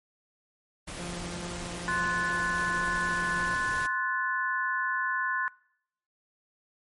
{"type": "noise", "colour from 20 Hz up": "pink", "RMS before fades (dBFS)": -39, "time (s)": [0.87, 3.87], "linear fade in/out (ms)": 10}
{"type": "tone", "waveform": "sawtooth", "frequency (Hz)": 174.61, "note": "F3", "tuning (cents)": 0, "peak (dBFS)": -33, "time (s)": [0.99, 3.55], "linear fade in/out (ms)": 2}
{"type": "chord", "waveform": "sine", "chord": "F# diminished", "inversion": "second", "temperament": "equal with one note detuned", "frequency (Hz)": [1046.5, 1480, 1738.8], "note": ["C6", "F#6", "A6"], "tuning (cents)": [0, 0, -21], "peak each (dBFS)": [-31, -31, -31], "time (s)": [1.88, 5.48], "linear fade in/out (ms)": 0}
{"effects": ["noise-tail reverb RT60 0.7 s tail -23 dB re dry", "MP3 48 kbps"]}